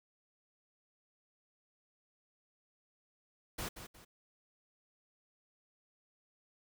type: noise with echo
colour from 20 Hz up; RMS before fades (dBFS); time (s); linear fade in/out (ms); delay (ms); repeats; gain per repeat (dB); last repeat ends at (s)
pink; -40; 3.58-3.69; 10; 180; 2; -9; 4.05
effects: none